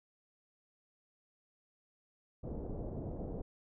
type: low-pass noise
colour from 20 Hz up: pink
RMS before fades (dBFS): -41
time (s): 2.43-3.42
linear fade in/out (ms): 10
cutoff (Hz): 610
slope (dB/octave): 24
effects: none